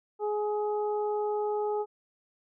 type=harmonic tone; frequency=419.6 Hz; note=G#4; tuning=18 cents sharp; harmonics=1 / 2 / 3; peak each=-28 / -33 / -44 dBFS; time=0.19-1.86 s; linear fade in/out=50 ms; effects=none